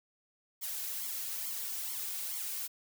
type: noise with flanger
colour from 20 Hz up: blue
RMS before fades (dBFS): -38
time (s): 0.61-2.68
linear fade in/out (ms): 20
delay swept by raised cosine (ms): 0.91 to 2.81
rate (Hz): 2.3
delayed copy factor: +0.85
effects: none